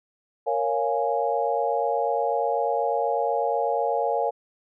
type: chord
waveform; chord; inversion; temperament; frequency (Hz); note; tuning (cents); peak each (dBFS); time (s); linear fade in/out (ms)
sine; Bb minor seventh; none; equal; 466.2 / 554.4 / 698.5 / 830.6; Bb4 / Db5 / F5 / Ab5; 0 / 0 / 0 / 0; -27; 0.46-4.31; 20
effects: none